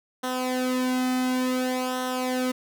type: tone with flanger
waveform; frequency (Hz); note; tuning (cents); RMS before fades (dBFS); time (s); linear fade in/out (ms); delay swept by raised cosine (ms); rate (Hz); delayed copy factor
sawtooth; 254.4; C4; -48; -26; 0.23-2.52; 10; 0.42 to 1.82; 0.56; -0.75
effects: none